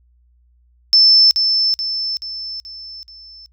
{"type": "tone with echo", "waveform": "sine", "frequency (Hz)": 5290, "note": "E8", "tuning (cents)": 5, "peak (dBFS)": -7, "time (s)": [0.93, 1.31], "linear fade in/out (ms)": 0, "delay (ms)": 430, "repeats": 5, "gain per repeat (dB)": -6, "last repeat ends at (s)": 3.46, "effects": ["noise-tail reverb RT60 0.1 s tail -26 dB re dry", "added 60 Hz sine -52 dBFS peak until 3.52 s"]}